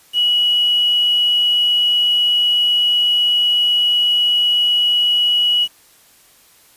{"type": "tone with quantisation", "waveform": "sine", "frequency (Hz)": 2923, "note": "F#7", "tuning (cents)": -22, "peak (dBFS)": -12, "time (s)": [0.13, 5.68], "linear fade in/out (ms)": 50, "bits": 6, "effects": ["white hiss -50 dBFS RMS until 6.76 s", "resampled to 32000 Hz"]}